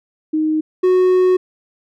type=tone pair in turn; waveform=sine / triangle; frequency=311.1 / 367.9 Hz; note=D#4 / F#4; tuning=0 / -10 cents; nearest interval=minor third; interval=290 cents; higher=second; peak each=-14 / -8 dBFS; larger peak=second; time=0.33-0.61 / 0.83-1.37 s; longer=second; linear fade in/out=10 ms; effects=none